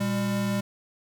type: tone pair together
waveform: square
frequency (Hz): 119.1 / 200.3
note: A#2 / G3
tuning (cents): +38 / +38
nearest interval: major sixth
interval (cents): 900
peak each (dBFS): -32 / -26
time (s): 0-0.61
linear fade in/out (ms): 10
effects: none